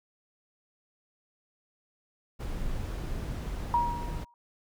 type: noise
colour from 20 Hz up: brown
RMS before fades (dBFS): -34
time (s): 2.39-4.25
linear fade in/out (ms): 20
type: tone with exponential decay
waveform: sine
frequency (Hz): 951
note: A#5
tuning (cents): +34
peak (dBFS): -20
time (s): 3.74-4.34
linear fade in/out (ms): 1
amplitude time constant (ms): 130
effects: none